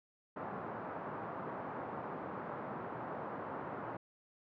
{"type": "band-pass noise", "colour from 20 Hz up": "white", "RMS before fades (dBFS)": -43, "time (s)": [0.36, 3.97], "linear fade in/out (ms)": 5, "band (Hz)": [110, 1200], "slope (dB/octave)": 24, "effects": []}